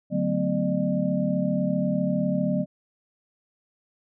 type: tone cluster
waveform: sine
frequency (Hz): 145.8 / 185.6 / 221.1 / 253.5 / 602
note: D3 / F#3 / A3 / B3 / D5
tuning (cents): -12 / +6 / +9 / +45 / +43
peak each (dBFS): -31 / -25 / -30 / -28 / -29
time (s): 0.1-2.66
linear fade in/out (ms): 50
effects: none